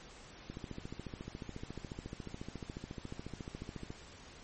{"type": "click train", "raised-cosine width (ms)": 3, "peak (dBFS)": -29, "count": 49, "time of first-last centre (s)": [0.5, 3.904], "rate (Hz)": 14.1, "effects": ["pink hiss -54 dBFS RMS until 4.43 s", "MP3 32 kbps"]}